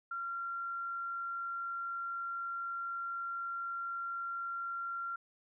sine tone, 1376 Hz, F6, 26 cents flat, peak -36 dBFS, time 0.11-5.16 s, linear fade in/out 5 ms, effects none

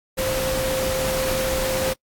sine tone in noise, 523.3 Hz, C5, in tune, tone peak -23 dBFS, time 0.17-1.94 s, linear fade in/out 20 ms, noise pink, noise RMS -26 dBFS, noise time 0.17-1.94 s, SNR 0 dB, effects noise-tail reverb RT60 0.1 s tail -26 dB re dry + AAC 64 kbps

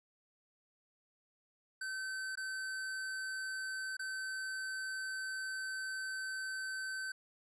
square tone with dropouts, 1537 Hz, G6, 35 cents flat, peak -39 dBFS, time 1.81-7.12 s, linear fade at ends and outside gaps 5 ms, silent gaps 2.355-2.373 / 3.969-3.993 s, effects resampled to 24000 Hz

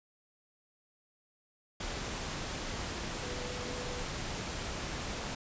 sine tone in noise, 493.9 Hz, B4, in tune, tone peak -43 dBFS, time 3.23-4.03 s, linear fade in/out 5 ms, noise pink, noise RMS -38 dBFS, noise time 1.8-5.35 s, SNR -8 dB, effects resampled to 16000 Hz

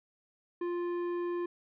sine tone with tanh clipping, 349.2 Hz, F4, in tune, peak -33 dBFS, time 0.61-1.46 s, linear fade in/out 5 ms, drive 11 dB, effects none

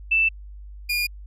sine / 30% pulse tone pair in turn, 2652 / 2426 Hz, E7 / D#7, +10 / -44 cents, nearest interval major second, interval 154 cents, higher first, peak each -16 / -19 dBFS, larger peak first, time 0.11-0.29 / 0.89-1.07 s, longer neither, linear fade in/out 10 ms, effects added 50 Hz sine -37 dBFS peak until 1.26 s + resampled to 32000 Hz

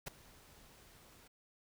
pink noise with ADSR envelope, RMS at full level -39 dBFS, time 0.06-1.28 s, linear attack 15 ms, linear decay 11 ms, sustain -22 dB, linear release 9 ms, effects none

